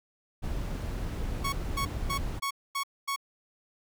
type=noise; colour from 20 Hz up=brown; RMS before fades=-33 dBFS; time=0.42-2.4 s; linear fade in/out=20 ms
type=tone bursts; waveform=sawtooth; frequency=1108.7 Hz; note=C#6; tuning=in tune; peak=-25 dBFS; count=6; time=1.44-3.162 s; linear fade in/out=10 ms; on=87 ms; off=240 ms
effects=none